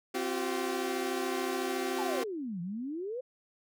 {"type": "chord", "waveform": "sawtooth", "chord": "C suspended fourth", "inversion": "none", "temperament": "equal with one note detuned", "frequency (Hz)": [261.6, 349.2, 383], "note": ["C4", "F4", "G4"], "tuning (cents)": [0, 0, -40], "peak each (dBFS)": [-33, -32, -30], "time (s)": [0.14, 2.24], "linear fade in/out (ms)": 10}
{"type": "exponential two-way sweep", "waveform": "sine", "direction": "down then up", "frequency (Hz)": [910, 166.8, 527], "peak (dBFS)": -34, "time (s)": [1.98, 3.21], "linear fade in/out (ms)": 10, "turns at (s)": 2.61}
{"effects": []}